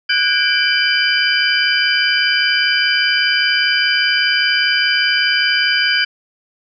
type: tone cluster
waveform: sine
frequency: 1478 / 1623 / 2334 / 3035 / 4813 Hz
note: F#6 / G#6 / D7 / F#7 / D8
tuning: -2 / -40 / -11 / +43 / +42 cents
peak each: -19 dBFS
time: 0.09-6.05 s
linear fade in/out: 10 ms
effects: none